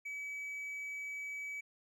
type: tone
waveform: triangle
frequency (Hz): 2284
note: D7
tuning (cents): -49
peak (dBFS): -38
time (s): 0.05-1.61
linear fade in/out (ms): 10
effects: none